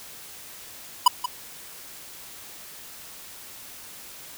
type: tone with echo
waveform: square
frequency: 989 Hz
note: B5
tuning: 2 cents sharp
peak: -11 dBFS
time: 1.06-1.08 s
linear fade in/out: 5 ms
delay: 180 ms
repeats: 1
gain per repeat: -12 dB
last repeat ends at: 1.26 s
effects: white hiss -43 dBFS RMS until 4.37 s